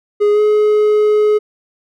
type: tone with pitch glide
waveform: triangle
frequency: 414.7 to 422.9 Hz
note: G#4 to G#4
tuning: -3 to +31 cents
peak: -7 dBFS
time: 0.2-1.39 s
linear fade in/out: 20 ms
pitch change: +34 cents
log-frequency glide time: 0.32-0.4 s
effects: none